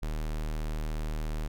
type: tone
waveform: square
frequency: 38.5 Hz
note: D#1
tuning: 17 cents flat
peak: -31 dBFS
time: 0.02-1.48 s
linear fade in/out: 10 ms
effects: none